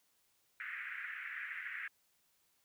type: band-pass noise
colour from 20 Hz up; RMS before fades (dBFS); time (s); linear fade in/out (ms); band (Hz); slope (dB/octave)
white; -44; 0.6-1.88; 2; 1500 to 2200; 48
effects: white hiss -75 dBFS RMS until 2.64 s